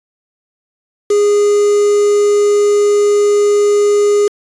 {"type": "tone with quantisation", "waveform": "triangle", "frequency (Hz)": 411.5, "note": "G#4", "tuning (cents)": -16, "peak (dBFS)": -6, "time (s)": [1.1, 4.28], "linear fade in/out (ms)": 5, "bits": 4, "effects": ["resampled to 24000 Hz"]}